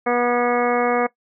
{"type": "harmonic tone with a mistuned harmonic", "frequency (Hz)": 242.9, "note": "B3", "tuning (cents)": -29, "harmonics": [1, 2, 3, 4, 5, 6, 7, 8, 9], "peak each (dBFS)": [-25, -20, -22, -30, -26, -35, -30, -35, -29], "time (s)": [0.06, 1.07], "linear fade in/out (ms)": 10, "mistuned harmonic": 7, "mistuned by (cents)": -24, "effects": ["noise-tail reverb RT60 0.1 s tail -19 dB re dry"]}